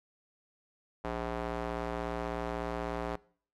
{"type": "tone with band-pass filter", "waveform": "square", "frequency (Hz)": 58.2, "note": "A#1", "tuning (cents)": -2, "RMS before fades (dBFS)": -36, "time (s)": [1.04, 3.16], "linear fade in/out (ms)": 5, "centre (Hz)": 750, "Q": 0.85, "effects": ["noise-tail reverb RT60 0.5 s tail -22 dB re dry", "AAC 64 kbps"]}